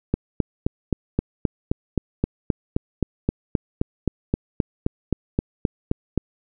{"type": "click train", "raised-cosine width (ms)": 3, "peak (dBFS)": -6, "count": 24, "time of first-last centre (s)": [0.14, 6.177], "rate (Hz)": 3.81, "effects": []}